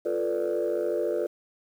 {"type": "chord", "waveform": "sine", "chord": "B half-diminished seventh", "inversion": "second", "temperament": "equal", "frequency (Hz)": [349.2, 440, 493.9, 587.3], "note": ["F4", "A4", "B4", "D5"], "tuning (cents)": [0, 0, 0, 0], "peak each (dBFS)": -29, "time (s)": [0.05, 1.27], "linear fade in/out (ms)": 10, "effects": ["tanh soft clip ceiling -19 dBFS", "9-bit"]}